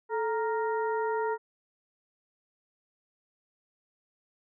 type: harmonic tone with a mistuned harmonic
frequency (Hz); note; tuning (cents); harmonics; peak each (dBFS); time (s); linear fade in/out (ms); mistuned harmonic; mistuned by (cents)
466.2; A#4; 0; 1 / 2 / 3 / 4; -29 / -31 / -39 / -43; 0.09-1.38; 50; 1; -110
effects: none